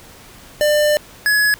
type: tone pair in turn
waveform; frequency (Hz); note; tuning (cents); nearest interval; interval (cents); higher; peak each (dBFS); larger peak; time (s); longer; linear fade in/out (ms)
square; 597 / 1688.6; D5 / G#6; +28 / +28; octave + tritone; 1800; second; -13; neither; 0.61-0.97 / 1.26-1.54; first; 0
effects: pink hiss -42 dBFS RMS until 1.59 s